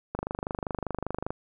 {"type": "click train", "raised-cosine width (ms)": 1, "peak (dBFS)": -16, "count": 30, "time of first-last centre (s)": [0.15, 1.305], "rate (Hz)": 25.1, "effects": []}